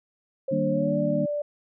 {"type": "tone with pitch glide", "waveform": "sine", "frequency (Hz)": [535, 586.8], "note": ["C5", "D5"], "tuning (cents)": [38, -2], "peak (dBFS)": -25, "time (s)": [0.48, 1.42], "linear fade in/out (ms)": 5, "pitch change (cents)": 160, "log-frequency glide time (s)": [0.69, 1]}
{"type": "chord", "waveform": "sine", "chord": "Eb major seventh", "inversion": "none", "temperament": "equal", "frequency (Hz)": [155.56, 196, 233.1, 293.7], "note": ["Eb3", "G3", "Bb3", "D4"], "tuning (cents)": [0, 0, 0, 0], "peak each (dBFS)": -29, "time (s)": [0.51, 1.26], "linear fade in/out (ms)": 10}
{"effects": []}